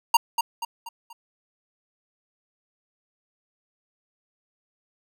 square tone with echo, 932.3 Hz, A#5, in tune, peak -14 dBFS, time 0.14-0.17 s, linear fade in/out 5 ms, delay 240 ms, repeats 4, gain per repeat -7 dB, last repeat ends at 1.13 s, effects none

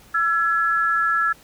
sine tone pair together, 1342.1 / 1691 Hz, E6 / G#6, +31 / +31 cents, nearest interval major third, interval 400 cents, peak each -19 / -21 dBFS, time 0.14-1.33 s, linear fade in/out 10 ms, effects pink hiss -50 dBFS RMS until 1.43 s

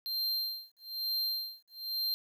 square tone with tremolo, 4165 Hz, C8, 9 cents flat, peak -30 dBFS, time 0.06-2.14 s, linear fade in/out 0 ms, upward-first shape sine, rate 1.1 Hz, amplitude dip 100%, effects 12-bit

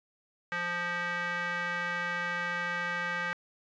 square tone with band-pass filter, 174.61 Hz, F3, in tune, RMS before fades -33 dBFS, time 0.52-3.33 s, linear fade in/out 0 ms, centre 1700 Hz, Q 3.1, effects resampled to 16000 Hz + 10-bit

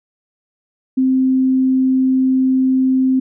sine tone, 260.9 Hz, C4, 5 cents flat, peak -11 dBFS, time 0.97-3.2 s, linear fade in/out 10 ms, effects none

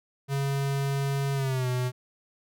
square tone with pitch glide, 138.59 to 125.63 Hz, C#3 to B2, 0 to +30 cents, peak -26 dBFS, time 0.28-1.92 s, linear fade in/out 50 ms, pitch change -170 cents, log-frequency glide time 1.34-1.68 s, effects none

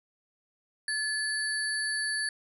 sine tone cluster, 1723 / 4509 / 10150 Hz, A6 / C#8 / D#9, -37 / +29 / +33 cents, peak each -30 / -34 / -36 dBFS, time 0.88-2.29 s, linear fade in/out 2 ms, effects none

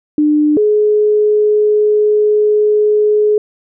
sine tone pair in turn, 300 / 421.9 Hz, D4 / G#4, +37 / +27 cents, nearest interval tritone, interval 590 cents, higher second, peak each -8 dBFS, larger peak neither, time 0.18-0.57 / 0.57-3.38 s, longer second, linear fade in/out 2 ms, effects none

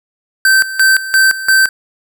square tone with tremolo, 1551 Hz, G6, 19 cents flat, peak -7 dBFS, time 0.45-1.69 s, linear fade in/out 2 ms, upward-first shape square, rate 2.9 Hz, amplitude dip 80%, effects none

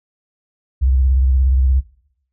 sine tone with vibrato, 65.41 Hz, C2, in tune, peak -11 dBFS, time 0.81-1.81 s, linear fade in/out 20 ms, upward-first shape sine, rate 17 Hz, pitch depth 100 cents each way, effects noise-tail reverb RT60 0.7 s tail -20 dB re dry

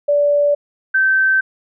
sine tone pair in turn, 580 / 1548.4 Hz, D5 / G6, -22 / -22 cents, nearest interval octave + perfect fourth, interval 1700 cents, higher second, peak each -11 dBFS, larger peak neither, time 0.08-0.55 / 0.94-1.41 s, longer neither, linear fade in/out 10 ms, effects none

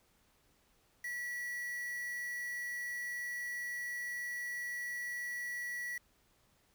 triangle tone with quantisation, 1943 Hz, B6, 29 cents flat, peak -36 dBFS, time 1.04-5.98 s, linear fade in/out 5 ms, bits 8, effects pink hiss -71 dBFS RMS until 6.74 s

